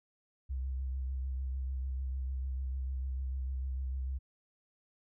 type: tone with vibrato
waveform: sine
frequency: 65.41 Hz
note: C2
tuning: in tune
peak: -33 dBFS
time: 0.49-4.19 s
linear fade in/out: 20 ms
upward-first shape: sine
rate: 6.7 Hz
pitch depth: 34 cents each way
effects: none